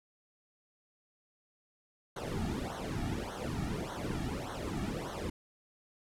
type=noise with flanger; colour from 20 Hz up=brown; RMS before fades=-37 dBFS; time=2.16-5.3 s; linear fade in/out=5 ms; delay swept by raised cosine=0.4 to 2 ms; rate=1.7 Hz; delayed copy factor=-0.95; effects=low-pass 12000 Hz 12 dB/octave